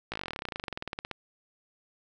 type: slowing click train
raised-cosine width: 0.3 ms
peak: -18 dBFS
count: 29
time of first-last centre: 0.12-1.113 s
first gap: 17 ms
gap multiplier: 1.05
effects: none